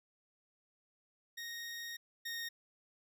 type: tone pair in turn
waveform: 20% pulse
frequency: 1865 / 1855.1 Hz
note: A#6 / A#6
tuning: 0 / -9 cents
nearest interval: unison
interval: 9 cents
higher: first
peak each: -37 / -34 dBFS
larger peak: second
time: 1.37-1.97 / 2.25-2.49 s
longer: first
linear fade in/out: 10 ms
effects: none